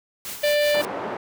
white noise with tremolo, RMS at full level -32 dBFS, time 0.25-0.85 s, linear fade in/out 0 ms, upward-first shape sine, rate 5.2 Hz, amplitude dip 55%
harmonic tone, 590 Hz, D5, 8 cents sharp, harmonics 1 / 3 / 4 / 5 / 6 / 7 / 8, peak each -18 / -28 / -30 / -32 / -34 / -35 / -36 dBFS, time 0.43-0.82 s, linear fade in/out 10 ms
pink band-pass noise, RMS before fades -30 dBFS, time 0.74-1.17 s, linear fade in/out 5 ms, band 370 to 1100 Hz, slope 12 dB/octave
effects none

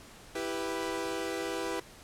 sawtooth chord, E minor, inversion none, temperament equal, 329.6 / 392 / 493.9 Hz, E4 / G4 / B4, 0 / 0 / 0 cents, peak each -33 dBFS, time 0.35-1.8 s, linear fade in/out 5 ms, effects pink hiss -52 dBFS RMS until 2.03 s + low-pass 11000 Hz 12 dB/octave

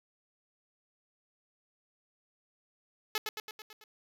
5% pulse tone with echo, 430 Hz, A4, 40 cents flat, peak -18 dBFS, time 3.15-3.18 s, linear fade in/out 2 ms, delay 110 ms, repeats 6, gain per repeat -4 dB, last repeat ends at 3.84 s, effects none

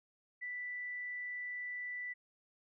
sine tone, 1976 Hz, B6, in tune, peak -39 dBFS, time 0.41-2.14 s, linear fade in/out 20 ms, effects none

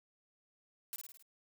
blue noise with echo, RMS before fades -42 dBFS, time 0.93-0.96 s, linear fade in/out 0 ms, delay 53 ms, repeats 5, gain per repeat -4 dB, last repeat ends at 1.225 s, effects none

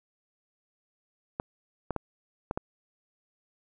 clicks, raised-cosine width 1 ms, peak -16 dBFS, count 5, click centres 1.399 / 1.907 / 1.963 / 2.511 / 2.575 s, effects none

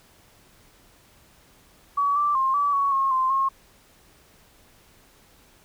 sine tone with pitch steps, 1135 / 1170 / 1062 / 1150 / 1117 / 1082 / 1043 / 1080 Hz, C#6 / D6 / C6 / D6 / C#6 / C#6 / C6 / C#6, +41 / -7 / +25 / -37 / +13 / -42 / -6 / -45 cents, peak -19 dBFS, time 1.97-3.49 s, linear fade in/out 10 ms, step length 190 ms, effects pink hiss -56 dBFS RMS until 5.64 s

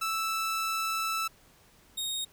sawtooth tone pair in turn, 1318.5 / 3729 Hz, E6 / A#7, 0 / 0 cents, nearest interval octave + tritone, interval 1800 cents, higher second, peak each -25 / -28 dBFS, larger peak first, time 0.01-1.28 / 1.97-2.25 s, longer first, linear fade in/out 10 ms, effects pink hiss -60 dBFS RMS until 2.32 s

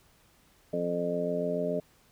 harmonic tone, 87 Hz, F2, 6 cents flat, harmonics 2 / 3 / 4 / 5 / 6 / 7, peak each -35 / -36 / -43 / -33 / -41 / -31 dBFS, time 0.73-1.8 s, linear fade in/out 5 ms, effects pink hiss -63 dBFS RMS until 2.11 s

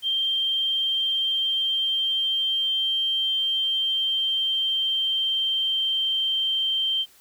sine tone with pitch glide, 3162 to 3137 Hz, G7 to G7, +14 to +1 cents, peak -21 dBFS, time 0.02-7.06 s, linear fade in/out 50 ms, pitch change -13 cents, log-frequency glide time 0.23-6.09 s, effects white hiss -55 dBFS RMS until 7.2 s

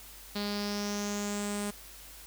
sawtooth tone with low-pass filter sweep, 205.1 Hz, G#3, 21 cents flat, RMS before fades -34 dBFS, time 0.35-1.71 s, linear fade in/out 10 ms, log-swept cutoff 4300 to 9100 Hz, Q 5.4, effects added 50 Hz sine -54 dBFS peak until 2.26 s + white hiss -50 dBFS RMS until 2.26 s

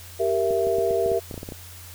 sine chord, E diminished, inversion first, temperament equal with one note detuned, 392 / 466.2 / 665 Hz, G4 / Bb4 / E5, 0 / 0 / +15 cents, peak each -24 dBFS, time 0.19-1.2 s, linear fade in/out 20 ms
clicks, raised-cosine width 2 ms, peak -21 dBFS, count 12, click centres 0.508 / 0.67 / 0.785 / 0.909 / 1.061 / 1.117 / 1.312 / 1.342 / 1.378 / 1.431 / 1.489 / 1.522 s
effects added 88 Hz sine -43 dBFS peak until 1.94 s + white hiss -44 dBFS RMS until 1.94 s

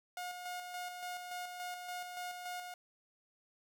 sawtooth tone with tremolo, 718 Hz, F5, 48 cents sharp, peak -36 dBFS, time 0.17-2.74 s, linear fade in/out 2 ms, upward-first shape square, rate 3.5 Hz, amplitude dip 40%, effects none

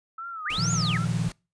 sine tone with vibrato, 1300 Hz, E6, 24 cents flat, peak -33 dBFS, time 0.18-1.05 s, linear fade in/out 5 ms, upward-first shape sine, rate 2.5 Hz, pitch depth 110 cents each way
sine linear two-way sweep, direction up then down, 1174.7 to 7040 to 1485 Hz, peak -27 dBFS, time 0.45-0.98 s, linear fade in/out 10 ms, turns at 0.72 s
pink noise, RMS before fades -39 dBFS, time 0.5-1.32 s, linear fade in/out 2 ms
sine chord, Bb suspended fourth, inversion none, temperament equal, 116.54 / 155.56 / 174.61 Hz, Bb2 / Eb3 / F3, 0 / 0 / 0 cents, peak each -28 dBFS, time 0.58-1.29 s, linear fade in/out 5 ms
effects noise-tail reverb RT60 0.3 s tail -25 dB re dry + resampled to 22050 Hz

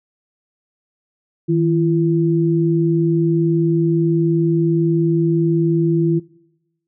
sine tone pair together, 159.6 / 338.2 Hz, D#3 / E4, +44 / +44 cents, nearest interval octave + minor second, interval 1300 cents, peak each -16 dBFS, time 1.48-6.2 s, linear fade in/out 20 ms, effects noise-tail reverb RT60 0.9 s tail -21 dB re dry

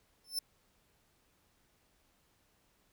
sawtooth tone with exponential growth, 5300 Hz, E8, 9 cents sharp, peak -27 dBFS, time 0.24-0.39 s, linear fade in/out 5 ms, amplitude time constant 32 ms, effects pink hiss -72 dBFS RMS until 2.92 s

